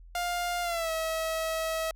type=tone with pitch glide; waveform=sawtooth; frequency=703 to 644.7 Hz; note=F5 to E5; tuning=+11 to -39 cents; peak=-25 dBFS; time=0.15-1.91 s; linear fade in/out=2 ms; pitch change=-150 cents; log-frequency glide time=0.62-0.91 s; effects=added 42 Hz sine -47 dBFS peak until 1.95 s